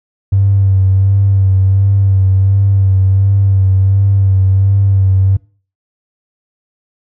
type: tone with vibrato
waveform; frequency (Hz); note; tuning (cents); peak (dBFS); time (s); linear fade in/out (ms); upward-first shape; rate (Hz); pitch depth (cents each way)
triangle; 97; G2; -18; -3; 0.32-5.37; 10; sine; 1.4; 33
effects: noise-tail reverb RT60 0.4 s tail -26 dB re dry + tanh soft clip ceiling -4 dBFS